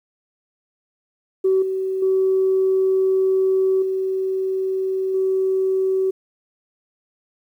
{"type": "tone with level steps", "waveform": "sine", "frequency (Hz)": 380, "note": "F#4", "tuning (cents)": 46, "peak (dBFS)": [-13, -20, -14, -19, -16], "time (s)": [1.44, 6.11], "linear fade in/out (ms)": 10, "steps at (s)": [1.62, 2.02, 3.82, 5.14], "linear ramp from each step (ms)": 5, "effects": ["tanh soft clip ceiling -9 dBFS", "9-bit"]}